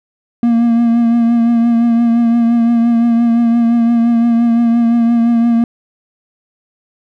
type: tone with vibrato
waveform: triangle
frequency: 233.6 Hz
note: A#3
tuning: 4 cents sharp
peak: -6 dBFS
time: 0.43-5.64 s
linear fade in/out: 2 ms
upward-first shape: triangle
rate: 5.8 Hz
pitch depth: 33 cents each way
effects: none